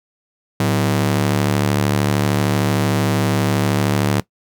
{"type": "ring-modulated tone", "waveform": "sawtooth", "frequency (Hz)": 146.4, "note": "D3", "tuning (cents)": -5, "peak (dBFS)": -8, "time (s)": [0.6, 4.2], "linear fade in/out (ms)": 0, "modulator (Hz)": 36.5, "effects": ["noise-tail reverb RT60 0.1 s tail -19 dB re dry"]}